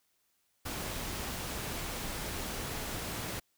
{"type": "noise", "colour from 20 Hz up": "pink", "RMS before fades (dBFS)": -38, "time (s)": [0.65, 3.4], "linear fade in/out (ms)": 10, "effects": ["white hiss -75 dBFS RMS until 3.57 s"]}